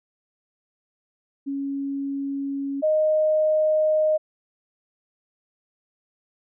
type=tone pair in turn; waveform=sine; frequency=277.2 / 619.4 Hz; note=C#4 / D#5; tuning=0 / -8 cents; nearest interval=octave + major second; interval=1392 cents; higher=second; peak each=-25 / -17 dBFS; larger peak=second; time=1.46-2.82 / 2.82-4.18 s; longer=neither; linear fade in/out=20 ms; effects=none